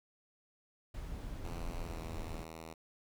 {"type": "noise", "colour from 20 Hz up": "brown", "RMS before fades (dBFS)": -42, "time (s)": [0.94, 2.44], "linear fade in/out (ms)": 5}
{"type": "tone with pitch glide", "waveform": "5% pulse", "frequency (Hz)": [85, 80.97], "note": ["F2", "E2"], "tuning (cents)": [-46, -30], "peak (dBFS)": -35, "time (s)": [1.44, 2.74], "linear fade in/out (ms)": 10, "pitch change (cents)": -84, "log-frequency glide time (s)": [1.82, 2.01]}
{"effects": []}